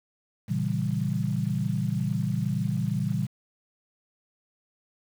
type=chord; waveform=sine; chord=A# diminished seventh; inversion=none; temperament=equal; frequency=116.54 / 138.59 / 164.81 / 196 Hz; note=A#2 / C#3 / E3 / G3; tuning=0 / 0 / 0 / 0 cents; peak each=-30 dBFS; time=0.48-3.27 s; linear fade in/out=20 ms; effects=8-bit